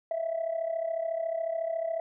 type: tone with amplitude modulation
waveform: sine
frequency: 659.3 Hz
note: E5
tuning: in tune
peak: -24 dBFS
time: 0.11-2 s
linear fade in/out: 2 ms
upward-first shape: sine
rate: 34 Hz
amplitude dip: 75%
effects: tanh soft clip ceiling -23 dBFS